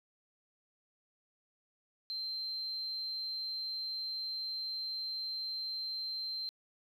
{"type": "tone", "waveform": "triangle", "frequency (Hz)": 4128, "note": "C8", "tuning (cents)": -24, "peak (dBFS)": -33, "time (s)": [2.1, 6.49], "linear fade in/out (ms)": 0, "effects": ["tanh soft clip ceiling -34 dBFS", "12-bit"]}